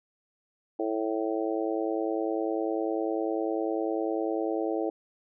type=harmonic tone; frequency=110 Hz; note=A2; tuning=in tune; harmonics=3 / 4 / 5 / 6 / 7; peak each=-30 / -32 / -34 / -36 / -37 dBFS; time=0.79-4.9 s; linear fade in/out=5 ms; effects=none